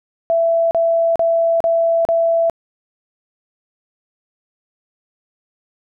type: tone bursts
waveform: sine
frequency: 666 Hz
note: E5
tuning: 18 cents sharp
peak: -12 dBFS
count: 5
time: 0.3-2.498 s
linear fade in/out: 0 ms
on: 410 ms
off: 37 ms
effects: none